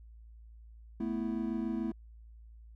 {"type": "chord", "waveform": "triangle", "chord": "A suspended second", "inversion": "none", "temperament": "equal", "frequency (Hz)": [220, 246.9, 329.6], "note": ["A3", "B3", "E4"], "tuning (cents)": [0, 0, 0], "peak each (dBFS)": [-33, -35, -35], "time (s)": [1, 1.92], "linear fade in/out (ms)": 5, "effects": ["added 56 Hz sine -50 dBFS peak until 2.75 s"]}